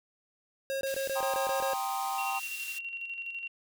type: tone bursts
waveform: square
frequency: 541 Hz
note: C#5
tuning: 42 cents flat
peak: -31 dBFS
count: 8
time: 0.7-1.734 s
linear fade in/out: 0 ms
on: 110 ms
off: 22 ms
type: band-pass noise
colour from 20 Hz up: white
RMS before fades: -43 dBFS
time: 0.86-2.79 s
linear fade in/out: 10 ms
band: 2200 to 16000 Hz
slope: 12 dB/octave
type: chord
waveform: triangle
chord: C minor seventh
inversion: second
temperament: equal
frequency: 784 / 932.3 / 1046.5 / 1244.5 Hz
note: G5 / Bb5 / C6 / Eb6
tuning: 0 / 0 / 0 / 0 cents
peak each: -31 / -37 / -36 / -37 dBFS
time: 1.15-2.4 s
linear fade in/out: 20 ms
type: tone with tremolo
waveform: sine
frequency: 2746 Hz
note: F7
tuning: 30 cents flat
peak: -34 dBFS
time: 2.18-3.48 s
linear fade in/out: 5 ms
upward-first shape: square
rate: 12 Hz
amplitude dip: 45%
effects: none